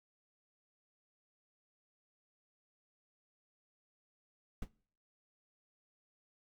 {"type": "noise with exponential decay", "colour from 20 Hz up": "brown", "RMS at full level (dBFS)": -34, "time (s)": [4.62, 4.69], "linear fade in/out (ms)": 5, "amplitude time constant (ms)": 15, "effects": ["noise-tail reverb RT60 0.5 s tail -22 dB re dry"]}